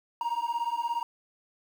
triangle beating tone pair, 932.3 / 949.3 Hz, A#5 / A#5, 0 / +31 cents, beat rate 17 Hz, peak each -29 / -29 dBFS, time 0.21-1.03 s, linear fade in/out 2 ms, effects 9-bit

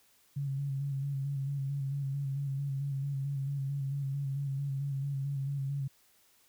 sine tone with vibrato, 138.59 Hz, C#3, in tune, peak -31 dBFS, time 0.36-5.88 s, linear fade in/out 10 ms, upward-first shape square, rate 4.5 Hz, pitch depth 31 cents each way, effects white hiss -66 dBFS RMS until 6.48 s

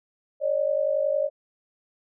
sine tone pair together, 554.4 / 605.3 Hz, C#5 / D#5, 0 / -48 cents, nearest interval major second, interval 152 cents, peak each -24 dBFS, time 0.4-1.3 s, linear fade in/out 50 ms, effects none

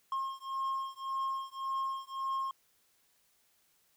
triangle beating tone pair, 1072 / 1073.8 Hz, C6 / C6, +42 / +45 cents, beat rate 1.8 Hz, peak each -35 / -35 dBFS, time 0.12-2.51 s, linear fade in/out 2 ms, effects white hiss -71 dBFS RMS until 3.96 s

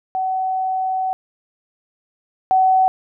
sine tone pair in turn, 754 / 754 Hz, F#5 / F#5, +32 / +32 cents, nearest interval unison, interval 0 cents, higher neither, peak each -18 / -11 dBFS, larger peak second, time 0.15-1.13 / 2.51-2.88 s, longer first, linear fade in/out 0 ms, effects none

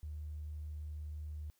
triangle tone with tanh clipping, 75.8 Hz, D#2, 45 cents flat, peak -40 dBFS, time 0.03-1.5 s, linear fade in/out 0 ms, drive 2 dB, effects white hiss -75 dBFS RMS until 1.59 s

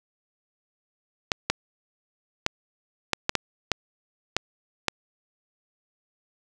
clicks, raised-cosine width 0.2 ms, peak -4 dBFS, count 9, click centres 1.318 / 1.5 / 2.464 / 3.133 / 3.294 / 3.353 / 3.717 / 4.366 / 4.883 s, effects none

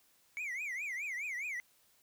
triangle tone with vibrato, 2193 Hz, C#7, 19 cents flat, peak -35 dBFS, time 0.37-1.6 s, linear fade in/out 0 ms, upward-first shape triangle, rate 4.8 Hz, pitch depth 260 cents each way, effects white hiss -69 dBFS RMS until 2.02 s

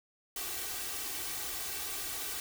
white noise with comb filter, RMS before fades -38 dBFS, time 0.36-2.4 s, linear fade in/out 2 ms, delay 2.6 ms, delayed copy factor +0.75, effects none

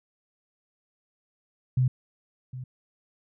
sine tone with echo, 127.7 Hz, C3, 42 cents flat, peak -19 dBFS, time 1.77-1.88 s, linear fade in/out 5 ms, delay 760 ms, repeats 1, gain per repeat -15 dB, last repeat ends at 2.64 s, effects none

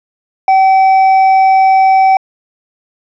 sine tone with hard clipping, 766 Hz, G5, 40 cents flat, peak -6 dBFS, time 0.48-2.17 s, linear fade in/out 2 ms, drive 4 dB, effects resampled to 16000 Hz

